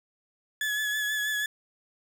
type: tone with vibrato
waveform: 35% pulse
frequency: 1707 Hz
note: G#6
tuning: 47 cents sharp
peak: -25 dBFS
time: 0.61-1.46 s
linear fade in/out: 2 ms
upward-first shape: sine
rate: 6.2 Hz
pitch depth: 29 cents each way
effects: none